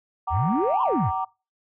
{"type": "chord", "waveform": "sine", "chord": "Gb augmented", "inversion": "none", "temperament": "equal with one note detuned", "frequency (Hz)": [759.5, 932.3, 1174.7], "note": ["Gb5", "Bb5", "D6"], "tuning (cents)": [45, 0, 0], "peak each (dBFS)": [-27, -28, -29], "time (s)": [0.27, 1.25], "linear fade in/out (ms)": 10}
{"type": "exponential two-way sweep", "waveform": "sine", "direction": "up then down", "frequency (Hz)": [69.5, 1095, 69.5], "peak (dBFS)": -20, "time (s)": [0.3, 1.12], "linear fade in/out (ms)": 50, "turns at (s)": 0.82}
{"effects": ["noise-tail reverb RT60 0.3 s tail -24 dB re dry", "tanh soft clip ceiling -13 dBFS"]}